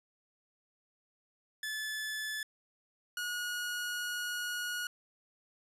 sawtooth tone pair in turn, 1733 / 1449.3 Hz, A6 / F#6, -27 / -36 cents, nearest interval minor third, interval 309 cents, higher first, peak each -32 / -31 dBFS, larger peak second, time 1.63-2.43 / 3.17-4.87 s, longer second, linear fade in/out 2 ms, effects resampled to 32000 Hz

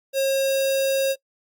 square tone with notch filter, 541 Hz, C#5, 42 cents flat, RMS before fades -21 dBFS, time 0.13-1.16 s, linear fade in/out 50 ms, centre 1300 Hz, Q 0.74, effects noise-tail reverb RT60 0.1 s tail -23 dB re dry + Opus 48 kbps

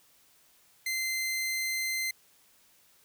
sawtooth tone, 2075 Hz, C7, 15 cents flat, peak -26 dBFS, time 0.86-2.11 s, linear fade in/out 5 ms, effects white hiss -63 dBFS RMS until 3.04 s

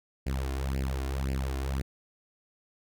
sawtooth tone with flanger, 66.7 Hz, C2, 34 cents sharp, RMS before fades -31 dBFS, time 0.26-1.82 s, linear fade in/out 10 ms, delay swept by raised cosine 0.4 to 2.9 ms, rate 1.9 Hz, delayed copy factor +0.8, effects none

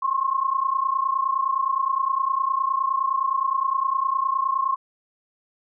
sine tone pair together, 1056.3 / 1086 Hz, C6 / C#6, +16 / -36 cents, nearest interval unison, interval 48 cents, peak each -23 dBFS, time 0.02-4.76 s, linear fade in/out 10 ms, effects none

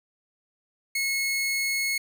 sawtooth tone, 2180 Hz, C#7, 29 cents flat, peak -21 dBFS, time 0.95-1.98 s, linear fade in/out 5 ms, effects none

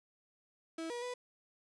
35% pulse tone with pitch steps, 326.1 / 480.6 / 494.2 Hz, E4 / B4 / B4, -19 / -47 / +1 cents, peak -37 dBFS, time 0.78-1.14 s, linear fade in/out 5 ms, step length 120 ms, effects resampled to 22050 Hz + 11-bit

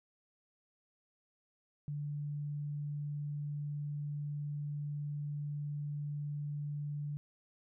sine tone, 146.4 Hz, D3, 5 cents flat, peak -36 dBFS, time 1.88-7.17 s, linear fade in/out 0 ms, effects none

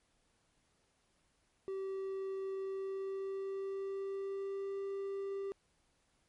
triangle tone with pitch glide, 385.9 to 393.6 Hz, G4 to G4, -27 to +7 cents, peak -35 dBFS, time 1.68-5.52 s, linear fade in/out 0 ms, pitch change +34 cents, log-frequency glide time 2.55-4.77 s, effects pink hiss -75 dBFS RMS until 6.28 s + MP3 48 kbps

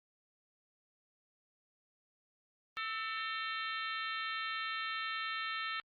harmonic tone with a mistuned harmonic, 450 Hz, A4, 39 cents sharp, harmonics 3 / 4 / 5 / 6 / 7 / 8 / 9, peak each -40 / -42 / -44 / -46 / -47 / -48 / -49 dBFS, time 2.77-5.8 s, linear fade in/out 0 ms, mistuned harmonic 3, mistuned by -50 cents, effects Opus 32 kbps

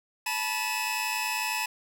sawtooth tone cluster, 869 / 977 / 2538 / 2638 Hz, A5 / B5 / D#7 / E7, -22 / -19 / +34 / +1 cents, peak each -30 dBFS, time 0.26-1.66 s, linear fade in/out 5 ms, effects none

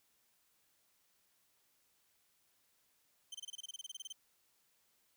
25% pulse tone bursts, 3100 Hz, G7, 20 cents flat, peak -40 dBFS, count 16, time 3.32-4.126 s, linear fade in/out 5 ms, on 26 ms, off 26 ms, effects white hiss -75 dBFS RMS until 5.16 s

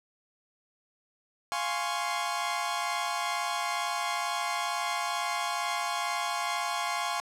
sawtooth chord, Db major seventh, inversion first, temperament equal, 698.5 / 830.6 / 1046.5 / 1108.7 Hz, F5 / Ab5 / C6 / Db6, 0 / 0 / 0 / 0 cents, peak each -31 dBFS, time 1.52-7.2 s, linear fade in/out 0 ms, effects low-pass 10000 Hz 12 dB/octave

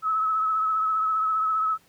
sine tone with vibrato, 1292 Hz, E6, 35 cents flat, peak -21 dBFS, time 0.02-1.78 s, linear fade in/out 50 ms, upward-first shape triangle, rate 15 Hz, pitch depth 35 cents each way, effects pink hiss -60 dBFS RMS until 1.88 s + high-pass 80 Hz 12 dB/octave

